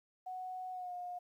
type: tone with pitch glide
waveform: sine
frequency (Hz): 740 to 715.2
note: F#5 to F5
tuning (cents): 0 to +41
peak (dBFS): -40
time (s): 0.26-1.19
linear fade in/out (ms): 10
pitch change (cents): -59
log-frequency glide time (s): 0.72-0.93
effects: 12-bit